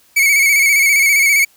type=tone with vibrato; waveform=45% pulse; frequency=2234 Hz; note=C#7; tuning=13 cents sharp; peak=-9 dBFS; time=0.16-1.45 s; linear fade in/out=10 ms; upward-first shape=square; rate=15 Hz; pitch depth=43 cents each way; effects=white hiss -52 dBFS RMS until 1.56 s